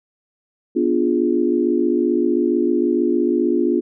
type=chord; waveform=sine; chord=B diminished seventh; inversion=none; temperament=equal; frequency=246.9 / 293.7 / 349.2 / 415.3 Hz; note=B3 / D4 / F4 / Ab4; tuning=0 / 0 / 0 / 0 cents; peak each=-21 / -21 / -18 / -24 dBFS; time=0.75-3.81 s; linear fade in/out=20 ms; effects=none